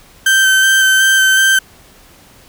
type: tone with vibrato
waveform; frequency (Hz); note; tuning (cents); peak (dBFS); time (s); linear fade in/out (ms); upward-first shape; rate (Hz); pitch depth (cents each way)
35% pulse; 1553; G6; -17; -6; 0.26-1.59; 5; square; 2.7; 11
effects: pink hiss -44 dBFS RMS until 2.48 s